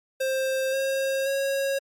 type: tone with pitch steps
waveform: square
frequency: 528 / 537.9 / 547.9 Hz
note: C5 / C5 / C#5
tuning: +16 / +48 / -20 cents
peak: -24 dBFS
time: 0.2-1.79 s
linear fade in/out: 10 ms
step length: 530 ms
effects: MP3 64 kbps